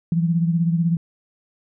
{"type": "beating tone pair", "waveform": "sine", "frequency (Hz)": [166.7, 182.7], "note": ["E3", "F#3"], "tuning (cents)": [20, -22], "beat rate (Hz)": 16, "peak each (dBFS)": [-17, -25], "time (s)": [0.12, 0.97], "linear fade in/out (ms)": 2, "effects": []}